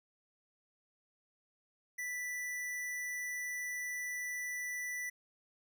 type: tone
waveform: square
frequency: 1975.5 Hz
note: B6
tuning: in tune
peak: -38 dBFS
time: 1.98-5.1 s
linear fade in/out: 10 ms
effects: none